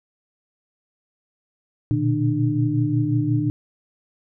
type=tone cluster; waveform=sine; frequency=118.3 / 123.9 / 150.2 / 299.4 Hz; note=A#2 / B2 / D3 / D4; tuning=+26 / +6 / +39 / +33 cents; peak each=-22 / -25 / -26 / -22 dBFS; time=1.91-3.5 s; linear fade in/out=0 ms; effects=none